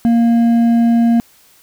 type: tone with hard clipping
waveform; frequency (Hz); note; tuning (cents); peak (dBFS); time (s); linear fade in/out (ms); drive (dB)
triangle; 233.1; A#3; 0; -10; 0.05-1.2; 0; 8
effects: white hiss -49 dBFS RMS until 1.62 s